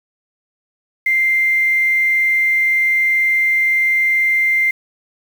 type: tone with quantisation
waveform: sine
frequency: 2093 Hz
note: C7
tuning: in tune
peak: -12 dBFS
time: 1.06-4.71 s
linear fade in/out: 5 ms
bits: 6
effects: none